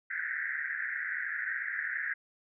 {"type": "band-pass noise", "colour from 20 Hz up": "white", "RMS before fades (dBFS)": -35, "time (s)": [0.1, 2.14], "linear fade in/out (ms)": 10, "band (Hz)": [1500, 2000], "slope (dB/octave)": 96, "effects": []}